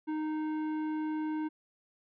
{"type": "tone with tanh clipping", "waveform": "sine", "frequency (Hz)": 309.4, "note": "D#4", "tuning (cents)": -10, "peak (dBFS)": -33, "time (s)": [0.07, 1.49], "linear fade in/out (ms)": 20, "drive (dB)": 12, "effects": []}